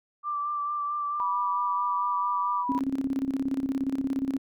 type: tone with vibrato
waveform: sine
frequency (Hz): 1174.7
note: D6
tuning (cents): 0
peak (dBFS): -27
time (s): 0.23-2.65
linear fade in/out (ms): 50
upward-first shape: sine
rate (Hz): 4.5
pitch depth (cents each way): 20
type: tone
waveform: sine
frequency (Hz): 980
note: B5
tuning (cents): -14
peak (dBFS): -27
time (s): 1.2-2.79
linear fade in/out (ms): 0
type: tone with tremolo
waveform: sine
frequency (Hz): 269.4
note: C#4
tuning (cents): -49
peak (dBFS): -23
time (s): 2.69-4.38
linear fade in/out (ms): 5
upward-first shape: square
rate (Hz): 17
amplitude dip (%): 70
effects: none